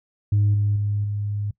sine tone with level steps, 103 Hz, G#2, 14 cents flat, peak -14 / -17 / -20 / -23 dBFS, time 0.32-1.51 s, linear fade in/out 5 ms, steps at 0.54 / 0.76 / 1.04 s, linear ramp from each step 2 ms, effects noise-tail reverb RT60 0.1 s tail -21 dB re dry + tanh soft clip ceiling -13 dBFS

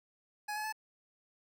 25% pulse tone with pitch steps, 838 / 852.2 / 866.6 Hz, G#5 / G#5 / A5, +15 / +44 / -27 cents, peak -32 dBFS, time 0.48-0.726 s, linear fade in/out 10 ms, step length 82 ms, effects none

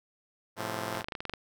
5% pulse chord, F major, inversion first, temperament just, 109.13 / 130.96 / 174.61 Hz, A2 / C3 / F3, -14 / +2 / 0 cents, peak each -25 / -30 / -28 dBFS, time 0.56-1.04 s, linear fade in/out 50 ms
clicks, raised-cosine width 0.3 ms, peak -19 dBFS, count 10, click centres 0.951 / 1.008 / 1.044 / 1.085 / 1.122 / 1.152 / 1.205 / 1.253 / 1.296 / 1.337 s
effects none

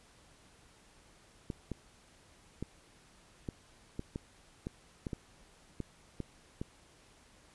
clicks, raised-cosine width 3 ms, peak -24 dBFS, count 12, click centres 1.502 / 1.717 / 2.626 / 3.488 / 3.994 / 4.159 / 4.669 / 5.068 / 5.132 / 5.803 / 6.203 / 6.615 s, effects pink hiss -62 dBFS RMS until 7.54 s + resampled to 24000 Hz

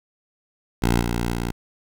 10% pulse tone with level steps, 58.6 Hz, A#1, 10 cents sharp, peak -9 / -14 / -16 dBFS, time 0.82-1.52 s, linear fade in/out 10 ms, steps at 1 / 1.32 s, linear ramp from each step 20 ms, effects none

